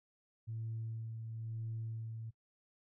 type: tone with tremolo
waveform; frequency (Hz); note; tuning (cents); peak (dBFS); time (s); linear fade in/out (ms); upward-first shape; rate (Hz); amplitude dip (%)
sine; 112.6; A2; +40; -37; 0.47-2.31; 20; sine; 1; 40
effects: noise-tail reverb RT60 0.1 s tail -22 dB re dry + tanh soft clip ceiling -34 dBFS